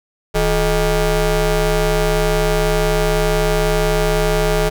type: ring-modulated tone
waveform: 25% pulse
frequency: 196 Hz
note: G3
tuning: in tune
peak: -7 dBFS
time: 0.34-4.7 s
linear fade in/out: 20 ms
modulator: 231 Hz
effects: none